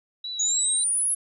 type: tone with vibrato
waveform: sine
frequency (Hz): 3894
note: B7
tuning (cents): -25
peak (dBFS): -30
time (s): 0.24-0.84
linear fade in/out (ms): 5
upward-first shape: triangle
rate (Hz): 3.8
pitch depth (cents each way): 37
type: linear sweep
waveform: sine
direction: up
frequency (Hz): 6620 to 10830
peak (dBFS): -21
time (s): 0.39-1.15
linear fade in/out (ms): 10
effects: none